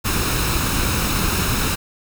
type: noise with comb filter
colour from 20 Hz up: pink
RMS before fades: -20 dBFS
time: 0.04-1.76 s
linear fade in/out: 20 ms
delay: 0.76 ms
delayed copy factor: +0.5
effects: none